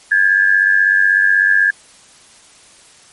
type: tone pair together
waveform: sine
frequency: 1617.8 / 1714 Hz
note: G#6 / A6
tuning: -46 / -46 cents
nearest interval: minor second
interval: 100 cents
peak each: -12 dBFS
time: 0.11-1.71 s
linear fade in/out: 10 ms
effects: white hiss -45 dBFS RMS until 3.12 s + MP3 48 kbps